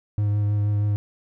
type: tone with vibrato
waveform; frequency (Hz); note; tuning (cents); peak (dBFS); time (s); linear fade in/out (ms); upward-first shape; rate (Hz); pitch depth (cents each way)
triangle; 103.5; G#2; -5; -17; 0.18-0.96; 0; triangle; 6.3; 18
effects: none